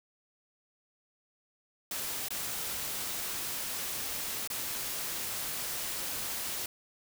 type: noise with dropouts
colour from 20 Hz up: white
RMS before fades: -36 dBFS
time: 1.91-6.66 s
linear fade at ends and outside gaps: 2 ms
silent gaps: 2.285-2.305 / 4.475-4.501 s
effects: none